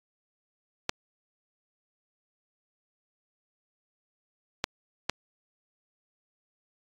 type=clicks; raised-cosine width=0.2 ms; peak=-8 dBFS; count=3; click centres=0.894 / 4.641 / 5.096 s; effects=AAC 64 kbps